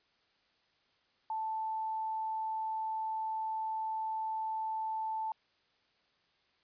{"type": "tone", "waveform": "sine", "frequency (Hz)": 880, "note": "A5", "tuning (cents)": 0, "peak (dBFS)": -33, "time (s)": [1.3, 5.32], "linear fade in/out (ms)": 2, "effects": ["white hiss -72 dBFS RMS until 6.63 s", "resampled to 11025 Hz"]}